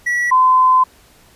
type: tone pair in turn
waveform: triangle / sine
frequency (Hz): 1939 / 1024.9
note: B6 / C6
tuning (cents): -32 / -36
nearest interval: major seventh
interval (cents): 1104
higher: first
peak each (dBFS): -13 / -8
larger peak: second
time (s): 0.06-0.31 / 0.31-0.84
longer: second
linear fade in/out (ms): 10
effects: pink hiss -49 dBFS RMS until 1.35 s + resampled to 32000 Hz